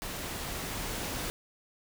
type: noise with level ramp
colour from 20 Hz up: pink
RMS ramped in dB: -38 to -35 dBFS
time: 0.02-1.3 s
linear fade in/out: 0 ms
effects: none